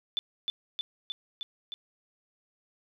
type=tone with echo; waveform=sine; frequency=3500 Hz; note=A7; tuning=10 cents flat; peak=-26 dBFS; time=0.17-0.19 s; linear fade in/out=0 ms; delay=310 ms; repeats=5; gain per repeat=-2 dB; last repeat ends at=1.74 s; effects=none